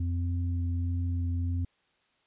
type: tone pair together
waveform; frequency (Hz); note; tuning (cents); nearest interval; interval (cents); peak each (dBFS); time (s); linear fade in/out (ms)
sine; 86.8 / 258.8; F2 / C4; -10 / -19; octave + perfect fifth; 1891; -27 / -38; 0-1.65; 5
effects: white hiss -70 dBFS RMS until 2.26 s + resampled to 8000 Hz